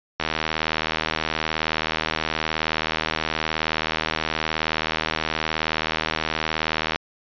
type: click train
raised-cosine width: 0.3 ms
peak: -6 dBFS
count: 535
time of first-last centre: 0.2-6.959 s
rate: 79 Hz
effects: resampled to 11025 Hz